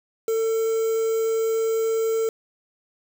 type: tone with quantisation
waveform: triangle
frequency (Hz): 448.3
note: A4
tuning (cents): +32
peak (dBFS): -18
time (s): 0.28-2.29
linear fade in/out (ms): 2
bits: 6
effects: none